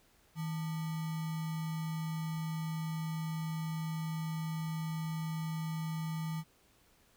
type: tone with sample-and-hold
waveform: sine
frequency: 160 Hz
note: D#3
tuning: 49 cents sharp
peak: -34 dBFS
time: 0.35-6.44 s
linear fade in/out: 50 ms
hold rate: 1050 Hz
effects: pink hiss -67 dBFS RMS until 7.16 s